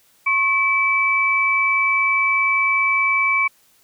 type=tone pair together; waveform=sine; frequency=1087.8 / 2305 Hz; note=C#6 / D7; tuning=-33 / -33 cents; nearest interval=octave + minor second; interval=1300 cents; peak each=-21 / -16 dBFS; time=0.26-3.48 s; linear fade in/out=10 ms; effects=white hiss -57 dBFS RMS until 3.83 s